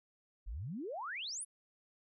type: exponential sweep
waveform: sine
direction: up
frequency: 41.2 to 10910 Hz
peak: -39 dBFS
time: 0.46-1.45 s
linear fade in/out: 20 ms
effects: none